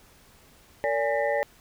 sine tone cluster, 458.2 / 575 / 826 / 1811 / 1980 Hz, A#4 / D5 / G#5 / A6 / B6, -30 / -37 / -10 / +49 / +4 cents, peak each -31 / -25 / -30 / -33 / -34 dBFS, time 0.84-1.43 s, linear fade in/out 0 ms, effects pink hiss -56 dBFS RMS until 1.6 s

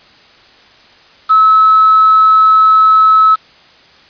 sine tone with quantisation, 1295 Hz, E6, 31 cents flat, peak -4 dBFS, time 1.29-3.36 s, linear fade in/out 20 ms, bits 4, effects white hiss -43 dBFS RMS until 4.09 s + resampled to 11025 Hz

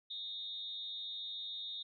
sine tone with amplitude modulation, 3700 Hz, A#7, 14 cents flat, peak -37 dBFS, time 0.1-1.83 s, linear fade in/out 10 ms, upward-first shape sine, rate 293 Hz, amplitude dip 75%, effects none

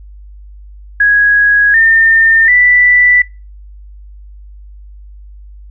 sine tone with pitch steps, 1660 / 1810.2 / 1974.1 Hz, G#6 / A6 / B6, -1 / +49 / -1 cents, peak -5 dBFS, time 1-3.22 s, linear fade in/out 5 ms, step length 740 ms, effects noise-tail reverb RT60 0.3 s tail -22 dB re dry + added 50 Hz sine -31 dBFS peak until 5.7 s

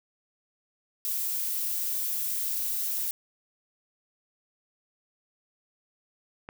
violet noise, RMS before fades -30 dBFS, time 1.05-3.11 s, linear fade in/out 0 ms
click, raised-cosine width 0.5 ms, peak -25 dBFS, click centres 6.489 s
effects none

